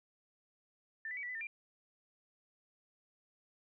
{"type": "tone with pitch steps", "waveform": "sine", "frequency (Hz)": [1782, 1992, 2272, 1954, 2003, 1800, 2384], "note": ["A6", "B6", "C#7", "B6", "B6", "A6", "D7"], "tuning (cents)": [22, 14, 42, -19, 24, 39, 25], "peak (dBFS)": -39, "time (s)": [1.05, 1.47], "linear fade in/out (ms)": 2, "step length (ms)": 60, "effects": []}